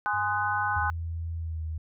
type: chord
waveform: sine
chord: Ab dominant seventh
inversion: none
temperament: just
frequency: 830.6 / 1038.3 / 1245.9 / 1495.1 Hz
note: Ab5 / C6 / Eb6 / Gb6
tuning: 0 / -14 / +2 / +18 cents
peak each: -29 / -32 / -33 / -29 dBFS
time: 0.06-0.9 s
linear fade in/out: 0 ms
type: tone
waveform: sine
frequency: 98 Hz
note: G2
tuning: in tune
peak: -39 dBFS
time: 0.13-0.83 s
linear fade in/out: 10 ms
type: tone with pitch glide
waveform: sine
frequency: 82.9 to 79.52 Hz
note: E2 to D#2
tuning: +10 to +38 cents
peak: -30 dBFS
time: 0.76-1.78 s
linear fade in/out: 5 ms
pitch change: -72 cents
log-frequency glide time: 1.36-1.63 s
effects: none